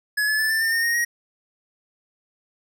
square tone with pitch steps, 1695 / 1721.6 / 1748.7 / 1776.2 / 1804.1 / 1832.5 / 1861.3 / 1890.5 Hz, G#6 / A6 / A6 / A6 / A6 / A#6 / A#6 / A#6, +35 / -38 / -11 / +16 / +43 / -30 / -3 / +24 cents, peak -20 dBFS, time 0.17-1.05 s, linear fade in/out 10 ms, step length 110 ms, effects none

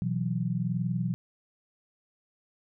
sine chord, B suspended fourth, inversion none, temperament equal, 123.47 / 164.81 / 185 Hz, B2 / E3 / F#3, 0 / 0 / 0 cents, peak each -31 dBFS, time 0.02-1.14 s, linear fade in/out 0 ms, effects none

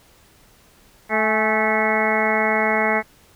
harmonic tone with a mistuned harmonic, 218.2 Hz, A3, 14 cents flat, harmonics 1 / 2 / 3 / 4 / 5 / 6 / 7 / 8 / 9 / 10, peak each -26 / -25 / -24 / -24 / -30 / -29 / -30 / -30 / -24 / -24 dBFS, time 1.09-3.03 s, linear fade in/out 50 ms, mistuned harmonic 4, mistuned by -51 cents, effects pink hiss -53 dBFS RMS until 3.35 s

